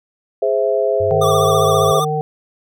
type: chord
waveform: sine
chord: Ab augmented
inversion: none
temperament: equal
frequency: 415.3 / 523.3 / 659.3 Hz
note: Ab4 / C5 / E5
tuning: 0 / 0 / 0 cents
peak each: -18 dBFS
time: 0.42-2 s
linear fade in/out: 5 ms
type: tone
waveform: sine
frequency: 98 Hz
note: G2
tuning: in tune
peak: -23 dBFS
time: 1-1.92 s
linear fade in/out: 5 ms
type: harmonic tone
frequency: 152.4 Hz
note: D#3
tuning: 36 cents flat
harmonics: 1 / 3 / 5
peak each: -21 / -21 / -21 dBFS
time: 1.11-2.21 s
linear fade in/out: 0 ms
type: tone with vibrato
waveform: square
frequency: 1174.7 Hz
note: D6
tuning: in tune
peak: -18 dBFS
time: 1.21-2.05 s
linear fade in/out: 10 ms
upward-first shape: triangle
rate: 15 Hz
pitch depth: 73 cents each way
effects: none